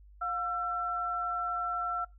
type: tone pair together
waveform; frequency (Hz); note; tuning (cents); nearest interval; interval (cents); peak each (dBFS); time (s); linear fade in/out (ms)
sine; 712 / 1344.1; F5 / E6; +33 / +33; major seventh; 1100; -37 / -31; 0.21-2.05; 10
effects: noise-tail reverb RT60 0.2 s tail -20 dB re dry + added 50 Hz sine -52 dBFS peak until 2.18 s